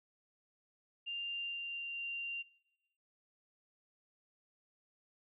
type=tone with pitch glide; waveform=sine; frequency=2794 to 2775 Hz; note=F7 to F7; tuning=0 to -12 cents; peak=-38 dBFS; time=1.06-2.43 s; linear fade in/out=20 ms; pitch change=-12 cents; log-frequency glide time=1.23-2 s; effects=noise-tail reverb RT60 1.0 s tail -21 dB re dry